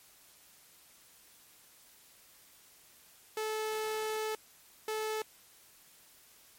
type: tone bursts at uneven times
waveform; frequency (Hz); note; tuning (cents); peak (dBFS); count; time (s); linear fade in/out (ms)
sawtooth; 434.2; A4; -23; -29; 2; 3.37-4.35 / 4.88-5.22; 2
effects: white hiss -60 dBFS RMS until 6.58 s + MP3 64 kbps